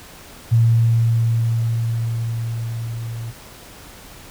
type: tone with level ramp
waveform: sine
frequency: 115.1 Hz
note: A#2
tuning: 22 cents flat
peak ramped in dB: -10 to -26 dBFS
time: 0.51-3.32 s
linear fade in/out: 20 ms
effects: pink hiss -41 dBFS RMS until 4.3 s